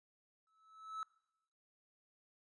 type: tone with exponential growth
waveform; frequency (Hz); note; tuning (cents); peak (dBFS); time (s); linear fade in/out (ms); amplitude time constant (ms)
triangle; 1303; E6; -20; -36; 0.47-1.03; 1; 120
effects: noise-tail reverb RT60 0.9 s tail -23 dB re dry + resampled to 22050 Hz